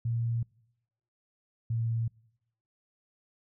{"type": "tone pair in turn", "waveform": "sine", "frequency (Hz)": [116.54, 114.67], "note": ["A#2", "A#2"], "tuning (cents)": [0, -28], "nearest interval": "unison", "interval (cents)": 28, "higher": "first", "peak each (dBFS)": [-27, -27], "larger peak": "neither", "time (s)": [[0.05, 0.43], [1.7, 2.08]], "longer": "neither", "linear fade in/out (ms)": 5, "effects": ["noise-tail reverb RT60 0.9 s tail -26 dB re dry"]}